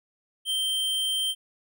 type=tone; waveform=square; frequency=3136 Hz; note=G7; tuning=in tune; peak=-25 dBFS; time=0.45-1.35 s; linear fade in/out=50 ms; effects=none